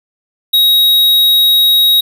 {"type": "tone", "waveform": "square", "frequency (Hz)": 3800, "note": "A#7", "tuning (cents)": 33, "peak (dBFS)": -7, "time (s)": [0.53, 2.01], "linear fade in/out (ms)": 10, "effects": []}